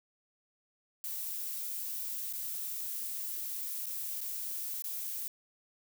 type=noise with dropouts; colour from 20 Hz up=violet; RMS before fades=-38 dBFS; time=1.04-5.28 s; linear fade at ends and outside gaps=1 ms; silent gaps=2.327-2.335 / 3.859-3.866 / 4.207-4.213 / 4.822-4.841 s; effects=none